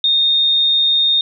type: tone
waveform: sine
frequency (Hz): 3677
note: A#7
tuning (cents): -24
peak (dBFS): -11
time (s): 0.04-1.21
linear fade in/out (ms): 2
effects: none